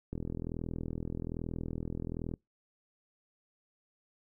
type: click train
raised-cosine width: 3 ms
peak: -24 dBFS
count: 92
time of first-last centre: 0.13-2.339 s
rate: 41.2 Hz
effects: noise-tail reverb RT60 0.2 s tail -26 dB re dry